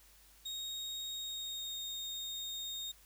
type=tone with pitch glide; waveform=35% pulse; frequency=3739 to 3702 Hz; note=A#7 to A#7; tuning=+4 to -13 cents; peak=-38 dBFS; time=0.45-2.92 s; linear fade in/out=10 ms; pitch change=-17 cents; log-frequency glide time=1.11-1.81 s; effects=added 50 Hz sine -65 dBFS peak until 3.05 s + white hiss -63 dBFS RMS until 3.05 s